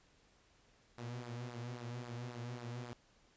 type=tone with flanger; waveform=sawtooth; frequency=120.8 Hz; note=B2; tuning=38 cents flat; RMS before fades=-45 dBFS; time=0.98-2.93 s; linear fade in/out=0 ms; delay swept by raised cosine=0.31 to 5.61 ms; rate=3.7 Hz; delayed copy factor=-0.6; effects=pink hiss -69 dBFS RMS until 3.36 s + resampled to 16000 Hz